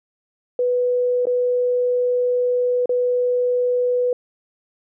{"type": "tone with dropouts", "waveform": "sine", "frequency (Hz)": 493.9, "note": "B4", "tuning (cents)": 0, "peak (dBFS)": -16, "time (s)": [0.59, 4.13], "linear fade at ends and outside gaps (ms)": 2, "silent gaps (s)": [[1.255, 1.269], [2.858, 2.893]], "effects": []}